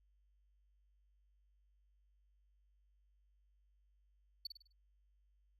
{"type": "tone with echo", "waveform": "triangle", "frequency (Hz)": 4469, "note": "C#8", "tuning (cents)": 13, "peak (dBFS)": -38, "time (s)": [4.45, 4.47], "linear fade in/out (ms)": 5, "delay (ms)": 51, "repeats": 5, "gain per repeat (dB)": -7, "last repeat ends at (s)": 4.725, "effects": ["added 50 Hz sine -70 dBFS peak until 5.59 s"]}